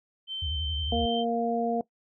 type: tone with pitch glide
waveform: sine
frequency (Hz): 3100 to 3122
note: G7 to G7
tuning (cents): -20 to -8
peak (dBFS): -31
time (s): 0.27-1.25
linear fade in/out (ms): 50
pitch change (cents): +12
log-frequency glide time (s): 0.59-1.07
type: tone with vibrato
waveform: sine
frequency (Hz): 74.8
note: D2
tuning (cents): +32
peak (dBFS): -30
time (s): 0.42-1.06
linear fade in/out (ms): 5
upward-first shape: square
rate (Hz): 11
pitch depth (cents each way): 140
type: harmonic tone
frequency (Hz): 233.1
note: A#3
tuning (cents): 0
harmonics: 1 / 2 / 3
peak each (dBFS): -29 / -29 / -29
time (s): 0.92-1.81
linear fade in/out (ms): 2
effects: noise-tail reverb RT60 0.1 s tail -20 dB re dry